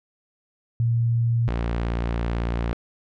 sine / sawtooth tone pair in turn, 116.7 / 58.05 Hz, A#2 / A#1, +2 / -7 cents, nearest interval octave, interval 1209 cents, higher first, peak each -18 / -19 dBFS, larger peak first, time 0.8-1.48 / 1.48-2.73 s, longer second, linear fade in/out 0 ms, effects low-pass 3000 Hz 12 dB/octave

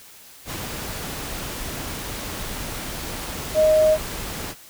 sine tone in noise, 622.3 Hz, D#5, in tune, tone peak -13 dBFS, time 3.54-3.98 s, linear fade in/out 50 ms, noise pink, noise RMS -31 dBFS, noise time 0.45-4.55 s, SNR +15 dB, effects white hiss -46 dBFS RMS until 4.69 s

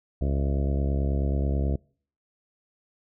harmonic tone with a mistuned harmonic, 69.3 Hz, C#2, in tune, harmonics 1 / 2 / 3 / 4 / 5 / 6 / 7 / 8 / 9 / 10, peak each -24 / -30 / -34 / -36 / -38 / -40 / -41 / -42 / -43 / -44 dBFS, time 0.21-1.76 s, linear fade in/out 5 ms, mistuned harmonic 10, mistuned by -55 cents, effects noise-tail reverb RT60 0.5 s tail -26 dB re dry

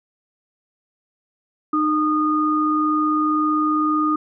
sine tone pair together, 305.9 / 1227.8 Hz, D#4 / D#6, -29 / -23 cents, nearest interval 2 octaves, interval 2406 cents, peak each -19 dBFS, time 1.73-4.16 s, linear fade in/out 5 ms, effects none

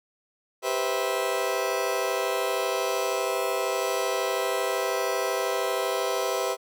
30% pulse chord, C major seventh, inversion second, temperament just, 392.4 / 490.5 / 523.3 / 654.1 Hz, G4 / B4 / C5 / E5, +2 / -12 / 0 / -14 cents, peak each -28 dBFS, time 0.62-6.57 s, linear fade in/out 50 ms, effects none

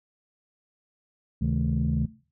sine tone cluster, 73.5 / 133.2 / 158 / 217.1 Hz, D2 / C3 / D#3 / A3, +2 / +31 / +27 / -23 cents, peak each -27 dBFS, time 1.41-2.06 s, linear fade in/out 10 ms, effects noise-tail reverb RT60 0.4 s tail -19 dB re dry + tanh soft clip ceiling -15 dBFS

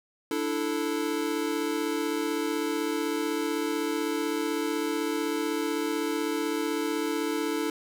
square chord, D suspended second, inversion none, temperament equal, 293.7 / 329.6 / 440 Hz, D4 / E4 / A4, 0 / 0 / 0 cents, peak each -32 dBFS, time 0.31-7.7 s, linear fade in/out 2 ms, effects none

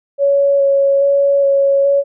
sine tone with vibrato, 557 Hz, C#5, 8 cents sharp, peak -9 dBFS, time 0.18-2.04 s, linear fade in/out 50 ms, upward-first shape square, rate 1.2 Hz, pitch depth 10 cents each way, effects none

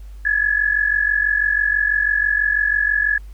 sine tone pair together, 1673.9 / 1720 Hz, G#6 / A6, +13 / -40 cents, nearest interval unison, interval 47 cents, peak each -18 dBFS, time 0.25-3.18 s, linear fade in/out 5 ms, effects added 50 Hz sine -33 dBFS peak until 3.33 s + pink hiss -56 dBFS RMS until 3.33 s

